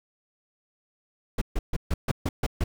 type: noise bursts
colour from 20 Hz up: brown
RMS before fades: -24 dBFS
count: 8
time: 1.38-2.64 s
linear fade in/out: 5 ms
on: 35 ms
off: 140 ms
effects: none